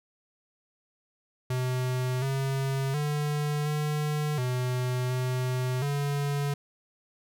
square tone with pitch steps, 127.2 / 135.4 / 148.2 / 150 / 125.9 / 127.2 / 142.8 Hz, C3 / C#3 / D3 / D3 / B2 / C3 / D3, -48 / -40 / +16 / +37 / +34 / -48 / -48 cents, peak -27 dBFS, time 1.5-6.54 s, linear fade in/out 5 ms, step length 720 ms, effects none

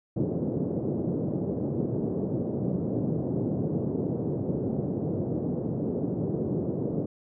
pink band-pass noise, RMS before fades -29 dBFS, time 0.16-7.06 s, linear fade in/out 5 ms, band 120 to 480 Hz, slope 24 dB/octave, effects none

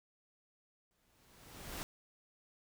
pink noise with exponential growth, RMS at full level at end -41 dBFS, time 0.91-1.83 s, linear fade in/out 0 ms, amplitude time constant 200 ms, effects none

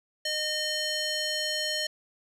square tone with band-pass filter, 612 Hz, D#5, 29 cents flat, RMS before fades -30 dBFS, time 0.25-1.87 s, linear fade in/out 5 ms, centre 4300 Hz, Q 1.3, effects none

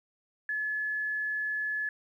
sine tone, 1713 Hz, A6, 47 cents flat, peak -29 dBFS, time 0.49-1.89 s, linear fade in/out 2 ms, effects 11-bit

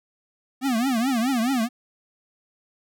square tone with vibrato, 246.9 Hz, B3, in tune, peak -21 dBFS, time 0.61-1.69 s, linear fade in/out 50 ms, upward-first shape triangle, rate 4.7 Hz, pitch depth 230 cents each way, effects none

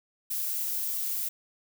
violet noise, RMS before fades -31 dBFS, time 0.3-1.29 s, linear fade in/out 10 ms, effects none

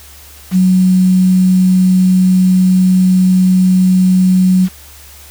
sine tone with quantisation, 185 Hz, F#3, in tune, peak -6 dBFS, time 0.51-4.69 s, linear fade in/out 50 ms, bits 5, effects added 71 Hz sine -39 dBFS peak until 5.3 s + white hiss -38 dBFS RMS until 5.3 s

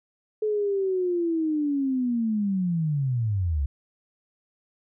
sine linear sweep, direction down, 432.4 to 65.41 Hz, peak -22 dBFS, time 0.42-3.66 s, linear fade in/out 5 ms, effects none

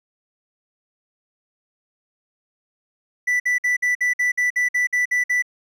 triangle tone bursts, 1975.5 Hz, B6, in tune, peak -15 dBFS, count 12, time 3.27-5.424 s, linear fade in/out 10 ms, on 130 ms, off 54 ms, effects none

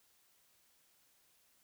silence, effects white hiss -71 dBFS RMS until 1.63 s

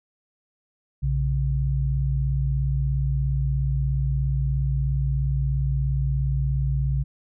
sine tone pair together, 60.16 / 137.1 Hz, B1 / C#3, -45 / -19 cents, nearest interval octave + major second, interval 1426 cents, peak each -23 dBFS, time 1.02-7.04 s, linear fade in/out 20 ms, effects none

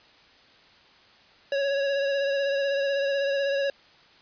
square tone with vibrato, 556 Hz, C#5, 5 cents sharp, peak -24 dBFS, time 1.52-3.7 s, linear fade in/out 2 ms, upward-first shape triangle, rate 16 Hz, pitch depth 32 cents each way, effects white hiss -55 dBFS RMS until 4.21 s + resampled to 11025 Hz

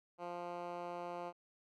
10% pulse tone with band-pass filter, 174.8 Hz, F3, 2 cents sharp, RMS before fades -44 dBFS, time 0.18-1.33 s, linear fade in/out 50 ms, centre 700 Hz, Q 0.89, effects none

